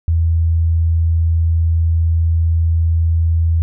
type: tone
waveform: sine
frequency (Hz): 82.41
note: E2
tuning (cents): 0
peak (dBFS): -11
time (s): 0.08-3.62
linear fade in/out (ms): 0
effects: none